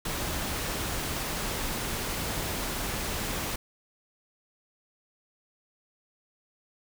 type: noise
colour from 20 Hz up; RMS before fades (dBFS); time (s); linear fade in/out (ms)
pink; -32; 0.05-3.56; 5
effects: none